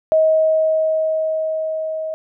sine tone with level ramp, 633 Hz, D#5, 30 cents sharp, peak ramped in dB -10 to -22 dBFS, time 0.12-2.14 s, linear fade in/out 0 ms, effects none

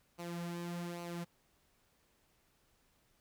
sawtooth tone with flanger, 172.6 Hz, F3, 20 cents flat, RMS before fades -42 dBFS, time 0.18-1.25 s, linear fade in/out 20 ms, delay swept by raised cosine 0.57 to 4.37 ms, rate 1.2 Hz, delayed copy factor -0.6, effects pink hiss -73 dBFS RMS until 3.2 s

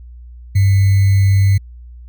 sine tone with sample-and-hold, 98 Hz, G2, in tune, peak -8 dBFS, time 0.55-1.58 s, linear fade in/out 10 ms, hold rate 2100 Hz, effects added 60 Hz sine -33 dBFS peak until 2.08 s

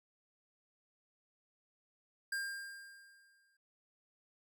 square tone with exponential decay, 1602 Hz, G6, 37 cents sharp, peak -35 dBFS, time 2.32-3.57 s, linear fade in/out 5 ms, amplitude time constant 270 ms, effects none

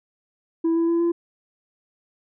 sine tone with pitch steps, 329.6 / 333.2 / 336.9 / 340.6 Hz, E4 / E4 / E4 / F4, 0 / +19 / +38 / -43 cents, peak -15 dBFS, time 0.64-1.12 s, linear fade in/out 10 ms, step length 120 ms, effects tanh soft clip ceiling -17 dBFS

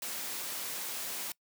white noise, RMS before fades -38 dBFS, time 0.02-1.32 s, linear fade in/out 2 ms, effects noise-tail reverb RT60 0.1 s tail -23 dB re dry + high-pass 200 Hz 12 dB/octave

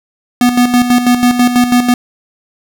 square tone with tremolo, 245.2 Hz, B3, 12 cents flat, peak -6 dBFS, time 0.41-1.94 s, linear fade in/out 2 ms, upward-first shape square, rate 6.1 Hz, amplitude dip 60%, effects none

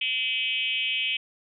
sine tone with frequency modulation, 2800 Hz, F7, 4 cents sharp, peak -24 dBFS, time 0.01-1.17 s, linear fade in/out 5 ms, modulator 247 Hz, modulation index 1.9, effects none

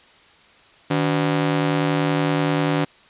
sawtooth ring-modulated tone, 221.4 Hz, A3, 11 cents sharp, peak -11 dBFS, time 0.9-2.85 s, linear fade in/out 10 ms, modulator 65.5 Hz, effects white hiss -51 dBFS RMS until 3.09 s + resampled to 8000 Hz

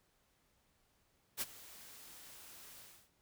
white noise with ADSR envelope, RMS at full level -36 dBFS, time 1.37-3.1 s, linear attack 43 ms, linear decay 33 ms, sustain -19 dB, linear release 310 ms, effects pink hiss -75 dBFS RMS until 3.21 s

